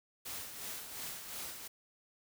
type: noise with tremolo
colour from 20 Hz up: white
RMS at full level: -42 dBFS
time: 0.25-1.68 s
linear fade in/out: 10 ms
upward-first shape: sine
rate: 2.8 Hz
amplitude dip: 50%
effects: none